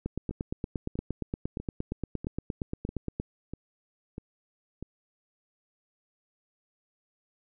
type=two click trains; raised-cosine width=3 ms; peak=-24 / -18 dBFS; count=8 / 28; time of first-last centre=0.31-4.826 / 0.06-3.2 s; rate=1.55 / 8.6 Hz; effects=none

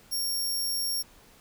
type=tone; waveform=20% pulse; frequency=5540 Hz; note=F8; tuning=15 cents flat; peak=-22 dBFS; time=0.11-1.03 s; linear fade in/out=20 ms; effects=pink hiss -56 dBFS RMS until 1.4 s

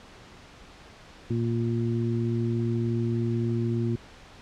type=harmonic tone; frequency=116.54 Hz; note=A#2; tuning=in tune; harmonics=1 / 2 / 3; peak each=-26 / -29 / -31 dBFS; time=1.3-3.96 s; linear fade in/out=5 ms; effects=pink hiss -49 dBFS RMS until 4.41 s + low-pass 5000 Hz 12 dB/octave

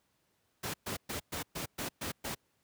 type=noise bursts; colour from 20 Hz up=pink; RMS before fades=-37 dBFS; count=8; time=0.63-2.35 s; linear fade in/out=10 ms; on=110 ms; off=120 ms; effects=pink hiss -75 dBFS RMS until 2.63 s + high-pass 80 Hz 12 dB/octave

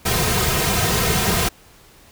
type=noise with comb filter; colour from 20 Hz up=pink; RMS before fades=-19 dBFS; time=0.05-1.49 s; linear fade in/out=10 ms; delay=3.5 ms; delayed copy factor=-0.85; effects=pink hiss -49 dBFS RMS until 2.11 s

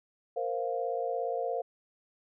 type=chord; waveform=sine; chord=Bb suspended second; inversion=none; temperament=equal; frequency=466.2 / 523.3 / 698.5 Hz; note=Bb4 / C5 / F5; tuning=0 / 0 / 0 cents; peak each=-34 dBFS; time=0.36-1.62 s; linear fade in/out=10 ms; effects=none

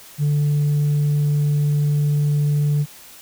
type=tone; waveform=sine; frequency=146.6 Hz; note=D3; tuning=3 cents flat; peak=-13 dBFS; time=0.18-2.86 s; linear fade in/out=50 ms; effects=tanh soft clip ceiling -14 dBFS + white hiss -43 dBFS RMS until 3.21 s

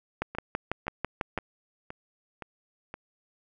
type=two click trains; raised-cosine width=0.5 ms; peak=-23 / -13 dBFS; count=6 / 8; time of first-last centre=0.35-2.941 / 0.22-1.377 s; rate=1.93 / 6.05 Hz; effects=none

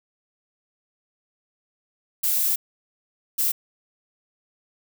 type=noise bursts at uneven times; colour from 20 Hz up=violet; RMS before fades=-22 dBFS; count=2; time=2.23-2.56 / 3.38-3.52 s; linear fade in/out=10 ms; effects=none

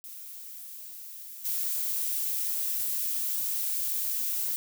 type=noise with level steps; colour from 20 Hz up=violet; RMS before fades=-43 / -30 dBFS; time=0.04-4.56 s; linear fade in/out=0 ms; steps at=1.44 s; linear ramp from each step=20 ms; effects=none

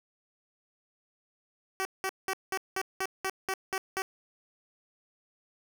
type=tone bursts; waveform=10% pulse; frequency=381.7 Hz; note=G4; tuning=46 cents flat; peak=-21 dBFS; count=10; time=1.8-4.02 s; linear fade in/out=0 ms; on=51 ms; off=190 ms; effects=none

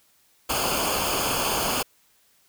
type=noise with comb filter; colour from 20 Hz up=pink; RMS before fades=-25 dBFS; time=0.49-1.83 s; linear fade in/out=10 ms; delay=0.52 ms; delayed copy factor=-0.75; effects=white hiss -62 dBFS RMS until 2.48 s

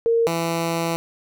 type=tone pair in turn; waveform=sine / 10% pulse; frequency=461.3 / 166.81 Hz; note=A#4 / E3; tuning=-18 / +21 cents; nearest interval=octave + tritone; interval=1761 cents; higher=first; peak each=-15 / -13 dBFS; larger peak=second; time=0.06-0.27 / 0.27-0.96 s; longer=second; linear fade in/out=0 ms; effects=none

